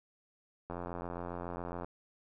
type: click train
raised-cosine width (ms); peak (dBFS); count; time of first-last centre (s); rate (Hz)
1; -26; 101; 0.7-1.845; 87.3
effects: none

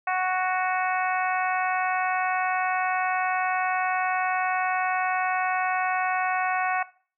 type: harmonic tone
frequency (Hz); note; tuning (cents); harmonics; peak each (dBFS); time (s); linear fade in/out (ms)
370; F#4; 0; 2 / 3 / 4 / 5 / 6 / 7; -25 / -29 / -31 / -33 / -35 / -36; 0.07-6.83; 5
effects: noise-tail reverb RT60 0.4 s tail -18 dB re dry

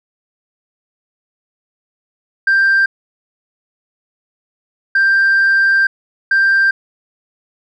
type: tone bursts at uneven times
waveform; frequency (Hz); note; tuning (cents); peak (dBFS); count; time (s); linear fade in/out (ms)
sine; 1579; G6; +12; -7; 3; 2.47-2.86 / 4.95-5.87 / 6.31-6.71; 5
effects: tanh soft clip ceiling -7 dBFS

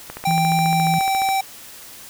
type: click train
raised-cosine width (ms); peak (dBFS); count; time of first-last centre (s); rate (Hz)
0.5; -16; 18; 0.1-1.289; 14.3
type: tone with pitch glide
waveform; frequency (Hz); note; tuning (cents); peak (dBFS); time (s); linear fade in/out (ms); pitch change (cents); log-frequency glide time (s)
square; 785 to 775.5; G5 to G5; +2 to -19; -18; 0.25-1.41; 5; -21; 0.65-1.04
type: tone with vibrato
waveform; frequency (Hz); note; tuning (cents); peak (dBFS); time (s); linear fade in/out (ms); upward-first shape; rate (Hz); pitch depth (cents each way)
sine; 164.81; E3; 0; -19; 0.27-0.99; 5; sine; 4.8; 10
effects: white hiss -40 dBFS RMS until 2.09 s

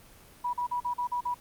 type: tone bursts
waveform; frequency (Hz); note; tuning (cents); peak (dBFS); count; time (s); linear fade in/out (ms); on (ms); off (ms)
sine; 975; B5; -23; -27; 7; 0.44-1.344; 10; 94; 41
effects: pink hiss -54 dBFS RMS until 1.4 s + Opus 24 kbps

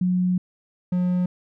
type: tone pair in turn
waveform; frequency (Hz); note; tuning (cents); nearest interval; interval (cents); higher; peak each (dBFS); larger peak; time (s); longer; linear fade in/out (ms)
sine / triangle; 181.5 / 179.83; F#3 / F#3; -33 / -49; unison; 16; first; -18 / -17; second; 0.01-0.38 / 0.92-1.26; first; 5
effects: none

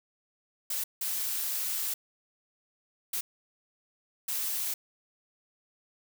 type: noise bursts at uneven times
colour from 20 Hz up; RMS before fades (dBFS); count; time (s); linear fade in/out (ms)
blue; -32; 4; 0.7-0.84 / 1.01-1.94 / 3.13-3.21 / 4.28-4.74; 5
effects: none

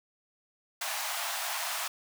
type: high-pass noise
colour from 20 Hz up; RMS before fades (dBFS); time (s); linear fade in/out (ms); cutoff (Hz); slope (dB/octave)
pink; -34; 0.81-1.88; 5; 630; 96
effects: none

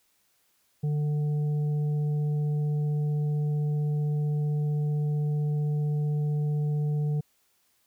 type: harmonic tone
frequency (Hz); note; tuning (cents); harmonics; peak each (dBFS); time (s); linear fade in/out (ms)
148.7; D3; +22; 1 / 3 / 5; -24 / -40 / -50; 0.83-7.21; 10
effects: white hiss -69 dBFS RMS until 7.86 s

